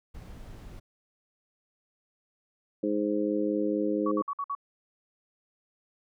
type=noise; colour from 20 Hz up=brown; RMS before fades=-44 dBFS; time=0.14-0.8 s; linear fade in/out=10 ms
type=harmonic tone; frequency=104.3 Hz; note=G#2; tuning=8 cents sharp; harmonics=2 / 3 / 4 / 5; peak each=-33 / -28 / -32 / -32 dBFS; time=2.83-4.22 s; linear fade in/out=5 ms
type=tone bursts; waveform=sine; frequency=1126 Hz; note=C#6; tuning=27 cents sharp; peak=-29 dBFS; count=5; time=4.06-4.551 s; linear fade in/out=5 ms; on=55 ms; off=54 ms
effects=none